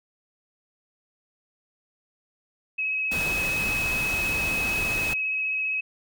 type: tone with vibrato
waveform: sine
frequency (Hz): 2559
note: D#7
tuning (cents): +48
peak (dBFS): -24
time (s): 2.78-5.81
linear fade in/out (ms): 10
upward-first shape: sine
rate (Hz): 15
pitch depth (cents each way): 14
type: noise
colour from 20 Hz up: pink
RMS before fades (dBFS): -32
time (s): 3.11-5.14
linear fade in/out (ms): 10
effects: none